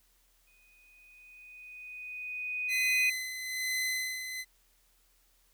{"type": "tone with exponential growth", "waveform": "sine", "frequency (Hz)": 2489, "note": "D#7", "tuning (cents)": 0, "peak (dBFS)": -24, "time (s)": [0.47, 3.1], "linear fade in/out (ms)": 5, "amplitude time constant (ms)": 570}
{"type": "tone with tremolo", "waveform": "sawtooth", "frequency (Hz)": 2032, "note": "B6", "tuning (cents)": 49, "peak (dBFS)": -26, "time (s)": [2.68, 4.45], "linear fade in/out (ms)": 50, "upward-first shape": "sine", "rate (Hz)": 1.1, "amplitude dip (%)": 60}
{"effects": ["added 40 Hz sine -69 dBFS peak until 5.53 s", "white hiss -69 dBFS RMS until 5.53 s"]}